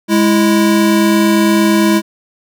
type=tone pair together; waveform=square; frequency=207.7 / 329.9 Hz; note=G#3 / E4; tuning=0 / +1 cents; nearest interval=minor sixth; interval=801 cents; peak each=-12 dBFS; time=0.08-2.02 s; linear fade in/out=50 ms; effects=none